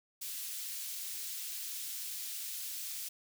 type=high-pass noise; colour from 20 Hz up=white; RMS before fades=-41 dBFS; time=0.21-3.09 s; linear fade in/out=10 ms; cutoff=3100 Hz; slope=12 dB/octave; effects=none